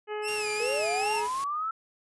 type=harmonic tone; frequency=422.5 Hz; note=G#4; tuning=30 cents sharp; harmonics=1 / 2 / 3 / 4 / 5 / 6 / 7; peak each=-32 / -38 / -42 / -44 / -46 / -48 / -49 dBFS; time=0.07-1.29 s; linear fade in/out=50 ms
type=tone with vibrato; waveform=sawtooth; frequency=2567 Hz; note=E7; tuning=47 cents flat; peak=-28 dBFS; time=0.22-1.23 s; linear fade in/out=50 ms; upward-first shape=sine; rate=2.5 Hz; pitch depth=130 cents each way
type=noise; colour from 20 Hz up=white; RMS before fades=-41 dBFS; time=0.28-1.44 s; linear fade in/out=0 ms
type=linear sweep; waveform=sine; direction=up; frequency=450 to 1339 Hz; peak=-28 dBFS; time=0.6-1.71 s; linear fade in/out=5 ms
effects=resampled to 24000 Hz